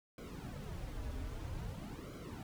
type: noise with flanger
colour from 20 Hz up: brown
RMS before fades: -44 dBFS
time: 0.18-2.43 s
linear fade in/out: 2 ms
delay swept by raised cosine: 1.1 to 5.8 ms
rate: 0.51 Hz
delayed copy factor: -0.9
effects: none